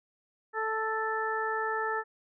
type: harmonic tone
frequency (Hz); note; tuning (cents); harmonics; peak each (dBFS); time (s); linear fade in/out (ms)
440; A4; 0; 1 / 2 / 3 / 4; -34 / -34 / -34 / -34; 0.53-2.04; 50
effects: none